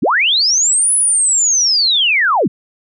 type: linear two-way sweep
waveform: sine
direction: up then down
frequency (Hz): 120 to 10280 to 120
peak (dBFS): -10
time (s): 0.02-2.48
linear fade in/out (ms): 10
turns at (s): 0.94
effects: none